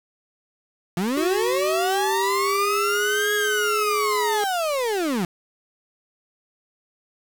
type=linear two-way sweep; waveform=35% pulse; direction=up then down; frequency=164.81 to 1661.2 to 164.81 Hz; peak=-20 dBFS; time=0.97-5.25 s; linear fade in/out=2 ms; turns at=3.34 s
type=tone with pitch glide; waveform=square; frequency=370 to 420.1 Hz; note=F#4 to G#4; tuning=0 to +20 cents; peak=-24 dBFS; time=1.17-4.44 s; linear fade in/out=2 ms; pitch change=+220 cents; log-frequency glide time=1.41-3.27 s
effects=7-bit